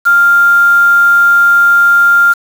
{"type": "tone with quantisation", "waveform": "sine", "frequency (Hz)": 1396.9, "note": "F6", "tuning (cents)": 0, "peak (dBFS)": -4, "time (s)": [0.05, 2.34], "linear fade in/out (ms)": 20, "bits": 4, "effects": []}